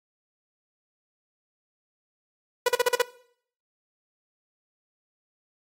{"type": "tone bursts", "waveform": "sawtooth", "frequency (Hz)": 490, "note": "B4", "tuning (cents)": -14, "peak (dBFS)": -14, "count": 6, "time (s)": [2.66, 3.021], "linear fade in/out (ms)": 5, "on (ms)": 26, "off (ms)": 41, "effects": ["noise-tail reverb RT60 0.6 s tail -19 dB re dry", "AAC 48 kbps"]}